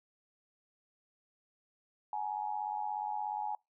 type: tone with amplitude modulation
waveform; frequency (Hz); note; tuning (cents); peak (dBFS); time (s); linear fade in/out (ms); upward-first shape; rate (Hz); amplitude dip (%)
sine; 842; G#5; +24; -30; 2.13-3.55; 2; sine; 96.9; 85
effects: noise-tail reverb RT60 0.2 s tail -25 dB re dry